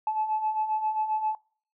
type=beating tone pair; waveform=sine; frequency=859 / 866.5 Hz; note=A5 / A5; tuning=-42 / -27 cents; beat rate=7.5 Hz; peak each=-32 / -25 dBFS; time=0.07-1.35 s; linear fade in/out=2 ms; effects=noise-tail reverb RT60 0.5 s tail -25 dB re dry + tanh soft clip ceiling -18 dBFS